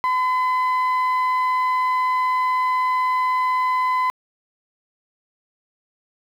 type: tone pair together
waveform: sine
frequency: 1014.5 / 2029 Hz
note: B5 / B6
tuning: +46 / +46 cents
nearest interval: octave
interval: 1200 cents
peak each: -16 / -26 dBFS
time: 0.04-4.1 s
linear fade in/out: 0 ms
effects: tanh soft clip ceiling -14 dBFS + 8-bit